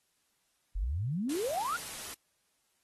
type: exponential sweep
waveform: sine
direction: up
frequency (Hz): 40.42 to 1496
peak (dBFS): -30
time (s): 0.75-1.77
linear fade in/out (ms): 10
type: noise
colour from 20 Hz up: white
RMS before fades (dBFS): -42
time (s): 1.29-2.14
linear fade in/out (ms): 5
effects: white hiss -75 dBFS RMS until 2.83 s + AAC 32 kbps